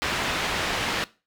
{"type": "low-pass noise", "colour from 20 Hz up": "white", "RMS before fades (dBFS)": -27, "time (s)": [0.02, 1.04], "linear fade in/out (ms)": 0, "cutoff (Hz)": 2900, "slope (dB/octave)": 12, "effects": ["noise-tail reverb RT60 0.3 s tail -19 dB re dry"]}